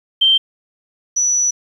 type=tone pair in turn; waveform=sine; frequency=3136 / 5920 Hz; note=G7 / F#8; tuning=0 / 0 cents; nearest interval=major seventh; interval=1100 cents; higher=second; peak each=-9 / -13 dBFS; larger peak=first; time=0.21-0.38 / 1.16-1.51 s; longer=second; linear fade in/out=10 ms; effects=8-bit